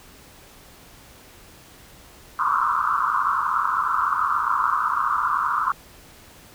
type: band-pass noise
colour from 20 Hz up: pink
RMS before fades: -22 dBFS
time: 2.39-5.72 s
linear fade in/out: 2 ms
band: 1000 to 1400 Hz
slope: 96 dB/octave
effects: pink hiss -48 dBFS RMS until 6.54 s